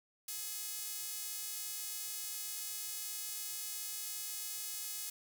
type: tone with high-pass filter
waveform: sawtooth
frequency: 422.8 Hz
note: G#4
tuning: 31 cents sharp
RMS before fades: -42 dBFS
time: 0.28-5.1 s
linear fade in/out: 5 ms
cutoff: 7200 Hz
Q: 0.6
effects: none